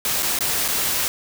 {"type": "noise with dropouts", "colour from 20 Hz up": "white", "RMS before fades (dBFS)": -22, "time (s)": [0.05, 1.08], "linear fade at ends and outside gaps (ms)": 1, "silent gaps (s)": [[0.224, 0.228], [0.389, 0.407], [0.68, 0.685]], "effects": []}